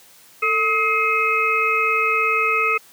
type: harmonic tone with a mistuned harmonic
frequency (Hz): 424.1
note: G#4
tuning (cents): +36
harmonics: 1 / 3 / 5 / 6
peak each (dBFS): -26 / -20 / -24 / -20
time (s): 0.42-2.78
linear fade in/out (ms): 10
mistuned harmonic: 1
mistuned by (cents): +86
effects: white hiss -49 dBFS RMS until 2.92 s + high-pass 100 Hz 12 dB/octave